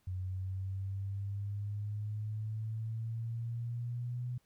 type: exponential sweep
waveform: sine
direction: up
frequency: 91.7 to 124.1 Hz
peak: -35 dBFS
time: 0.07-4.38 s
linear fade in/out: 5 ms
effects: pink hiss -74 dBFS RMS until 4.45 s